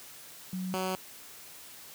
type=tone pair in turn; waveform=sine / 10% pulse; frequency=185 / 186.83 Hz; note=F#3 / F#3; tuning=0 / +17 cents; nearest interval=unison; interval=17 cents; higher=second; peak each=-32 / -22 dBFS; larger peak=second; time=0.53-0.74 / 0.74-0.95 s; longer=neither; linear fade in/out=0 ms; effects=white hiss -49 dBFS RMS until 1.94 s + high-pass 80 Hz 12 dB/octave